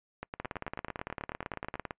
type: two click trains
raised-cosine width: 0.5 ms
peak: -22 / -20 dBFS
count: 15 / 28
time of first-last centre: 0.23-1.755 / 0.4-1.908 s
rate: 9.18 / 17.9 Hz
effects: noise-tail reverb RT60 0.1 s tail -26 dB re dry + resampled to 8000 Hz